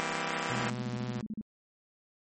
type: chord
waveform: 5% pulse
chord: C dominant seventh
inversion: first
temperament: just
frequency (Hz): 163.52 / 196.22 / 235.5 / 261.6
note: E3 / G3 / Bb3 / C4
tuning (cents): -14 / +2 / +18 / 0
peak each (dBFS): -25 / -28 / -26 / -29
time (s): 0-0.7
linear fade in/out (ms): 0
type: tone with vibrato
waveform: sawtooth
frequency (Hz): 123.47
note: B2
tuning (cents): 0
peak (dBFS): -31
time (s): 0.5-1.21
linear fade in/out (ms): 0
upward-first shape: triangle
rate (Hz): 4.1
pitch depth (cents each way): 17
type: tone bursts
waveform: sine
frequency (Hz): 215.4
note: A3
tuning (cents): -37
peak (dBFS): -33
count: 12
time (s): 0.56-1.412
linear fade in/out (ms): 2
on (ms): 38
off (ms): 36
effects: MP3 32 kbps